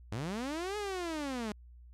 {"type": "linear two-way sweep", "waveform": "sawtooth", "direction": "up then down", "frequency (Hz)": [95.6, 425.4, 203.3], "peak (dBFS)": -31, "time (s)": [0.12, 1.52], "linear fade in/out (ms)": 0, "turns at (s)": 0.77, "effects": ["added 60 Hz sine -51 dBFS peak until 1.93 s", "low-pass 9000 Hz 12 dB/octave"]}